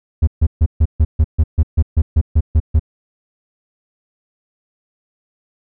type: tone bursts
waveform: triangle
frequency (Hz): 77.78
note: D#2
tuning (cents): 0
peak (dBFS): -6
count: 14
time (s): 0.22-2.796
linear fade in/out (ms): 10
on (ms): 54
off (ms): 140
effects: none